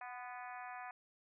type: harmonic tone with a mistuned harmonic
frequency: 246.9 Hz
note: B3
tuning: in tune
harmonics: 3 / 4 / 5 / 6 / 7 / 8 / 9 / 10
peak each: -48 / -52 / -54 / -56 / -54 / -59 / -60 / -59 dBFS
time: 0.01-0.91 s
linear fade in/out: 2 ms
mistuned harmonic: 4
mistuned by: +26 cents
effects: none